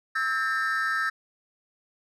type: tone cluster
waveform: triangle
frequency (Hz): 1305 / 1596 / 1810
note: E6 / G6 / A6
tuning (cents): -18 / +31 / +48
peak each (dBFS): -26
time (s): 0.15-1.1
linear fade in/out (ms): 10
effects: tanh soft clip ceiling -17 dBFS